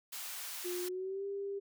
white high-pass noise, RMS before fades -43 dBFS, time 0.12-0.89 s, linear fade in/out 10 ms, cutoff 830 Hz, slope 12 dB/octave
sine tone with pitch glide, 356.6 to 398 Hz, F4 to G4, +36 to +26 cents, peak -36 dBFS, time 0.64-1.6 s, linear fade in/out 20 ms, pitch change +190 cents, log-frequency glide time 0.82-1.25 s
effects none

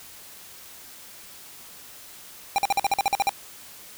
square tone bursts, 798 Hz, G5, 31 cents sharp, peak -19 dBFS, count 11, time 2.56-3.293 s, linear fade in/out 0 ms, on 23 ms, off 48 ms, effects white hiss -45 dBFS RMS until 3.97 s

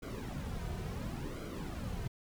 brown noise with flanger, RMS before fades -40 dBFS, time 0.02-2.08 s, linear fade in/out 10 ms, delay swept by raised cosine 1.1 to 3.7 ms, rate 0.71 Hz, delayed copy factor -0.7, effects none

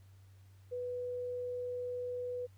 sine tone, 493.9 Hz, B4, in tune, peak -36 dBFS, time 0.71-2.47 s, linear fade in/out 20 ms, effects added 96 Hz sine -56 dBFS peak until 2.57 s + pink hiss -71 dBFS RMS until 2.57 s

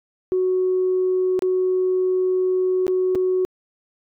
sine tone with dropouts, 370 Hz, F#4, in tune, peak -16 dBFS, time 0.32-3.45 s, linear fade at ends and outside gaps 0 ms, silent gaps 1.392-1.422 / 2.867-2.88 / 3.15-3.155 s, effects tanh soft clip ceiling -12 dBFS

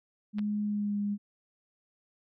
sine tone with pitch glide, 208.5 to 204.4 Hz, G#3 to G#3, +7 to -27 cents, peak -28 dBFS, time 0.33-1.18 s, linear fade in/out 50 ms, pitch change -34 cents, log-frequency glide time 0.64-0.97 s
clicks, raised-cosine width 0.3 ms, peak -29 dBFS, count 2, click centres 0.385 / 0.392 s
effects none

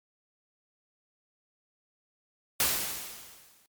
white noise with exponential decay, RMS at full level -24 dBFS, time 2.6-3.66 s, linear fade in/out 1 ms, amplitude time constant 230 ms, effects MP3 96 kbps

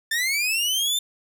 sawtooth linear sweep, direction up, 1766 to 3600 Hz, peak -18 dBFS, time 0.11-0.99 s, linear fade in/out 5 ms, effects none

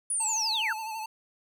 sine linear sweep, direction down, 9956 to 1280 Hz, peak -26 dBFS, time 0.1-0.73 s, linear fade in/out 5 ms
square tone with vibrato, 880 Hz, A5, in tune, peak -34 dBFS, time 0.2-1.06 s, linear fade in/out 5 ms, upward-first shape sine, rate 12 Hz, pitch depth 49 cents each way
effects none

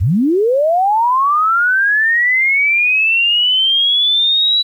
sine linear sweep, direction up, 71.2 to 3943 Hz, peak -10 dBFS, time 0-4.63 s, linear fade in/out 20 ms, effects 8-bit

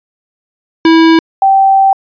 square / sine tone pair in turn, 326.3 / 777.4 Hz, E4 / G5, -18 / -15 cents, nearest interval octave + minor third, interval 1503 cents, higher second, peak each -4 dBFS, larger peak neither, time 0.85-1.19 / 1.42-1.93 s, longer second, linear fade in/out 2 ms, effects resampled to 11025 Hz

